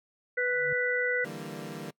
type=harmonic tone; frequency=493.9 Hz; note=B4; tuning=in tune; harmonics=1 / 3 / 4; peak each=-30 / -30 / -30 dBFS; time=0.37-1.25 s; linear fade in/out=10 ms
type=tone with exponential growth; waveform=sine; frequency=146.83 Hz; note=D3; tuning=in tune; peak=-37 dBFS; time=0.42-0.73 s; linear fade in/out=0 ms; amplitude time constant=67 ms
type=chord; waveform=20% pulse; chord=E half-diminished seventh; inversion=third; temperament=equal with one note detuned; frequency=147.77 / 164.81 / 196 / 233.1 Hz; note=D3 / E3 / G3 / Bb3; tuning=+11 / 0 / 0 / 0 cents; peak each=-38 dBFS; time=1.24-1.91 s; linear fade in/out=10 ms
effects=noise-tail reverb RT60 0.1 s tail -22 dB re dry